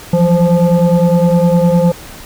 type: tone with frequency modulation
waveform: sine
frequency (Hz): 169.6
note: E3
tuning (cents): +50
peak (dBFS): -7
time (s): 0.13-1.92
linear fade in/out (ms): 5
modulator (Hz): 349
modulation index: 1.2
effects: pink hiss -33 dBFS RMS until 2.25 s